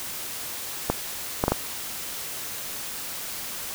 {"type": "clicks", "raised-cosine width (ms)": 1, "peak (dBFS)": -6, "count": 4, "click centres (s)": [0.9, 1.439, 1.481, 1.52], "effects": ["white hiss -34 dBFS RMS until 3.74 s"]}